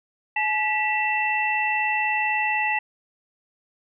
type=tone cluster; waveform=sine; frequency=854 / 1958 / 2678 Hz; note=G#5 / B6 / E7; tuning=+48 / -15 / +27 cents; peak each=-25 dBFS; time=0.36-2.79 s; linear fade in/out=5 ms; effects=none